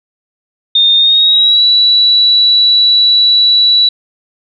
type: tone with pitch glide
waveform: sine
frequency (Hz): 3650 to 3935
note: A#7 to B7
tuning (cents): -37 to -7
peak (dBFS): -5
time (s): 0.75-3.89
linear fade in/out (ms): 5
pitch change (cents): +130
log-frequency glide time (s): 0.96-1.64
effects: none